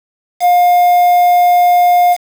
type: tone with quantisation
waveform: triangle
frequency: 710 Hz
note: F5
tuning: 28 cents sharp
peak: -4 dBFS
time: 0.4-2.17 s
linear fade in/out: 50 ms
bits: 4
effects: none